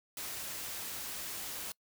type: noise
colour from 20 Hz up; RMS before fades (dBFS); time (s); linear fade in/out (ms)
white; -41; 0.17-1.72; 2
effects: noise-tail reverb RT60 0.1 s tail -25 dB re dry